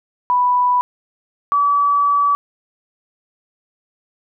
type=tone pair in turn; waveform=sine; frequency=987.8 / 1146.8 Hz; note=B5 / D6; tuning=0 / -42 cents; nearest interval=minor third; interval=258 cents; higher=second; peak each=-12 dBFS; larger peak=neither; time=0.3-0.81 / 1.52-2.35 s; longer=second; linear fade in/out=0 ms; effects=none